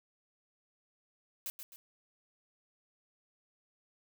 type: noise with echo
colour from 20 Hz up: blue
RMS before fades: -39 dBFS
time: 1.46-1.5 s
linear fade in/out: 0 ms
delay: 130 ms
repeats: 2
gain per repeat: -7 dB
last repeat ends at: 1.76 s
effects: none